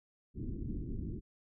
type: low-pass noise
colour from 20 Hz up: pink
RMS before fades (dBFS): -39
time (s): 0.34-1.21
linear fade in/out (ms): 50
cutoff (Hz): 360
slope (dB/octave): 48
effects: none